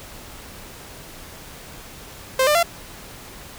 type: tone with pitch steps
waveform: sawtooth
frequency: 523.3 / 597.7 / 682.6 Hz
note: C5 / D5 / F5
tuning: 0 / +30 / -40 cents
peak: -11 dBFS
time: 2.39-2.63 s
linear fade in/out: 5 ms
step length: 80 ms
effects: pink hiss -40 dBFS RMS until 3.58 s